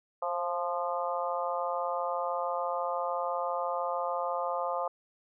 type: harmonic tone with a mistuned harmonic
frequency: 174 Hz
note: F3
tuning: 6 cents flat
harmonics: 3 / 4 / 5 / 6 / 7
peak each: -34 / -35 / -36 / -37 / -37 dBFS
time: 0.22-4.88 s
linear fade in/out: 5 ms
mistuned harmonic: 3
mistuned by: +24 cents
effects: none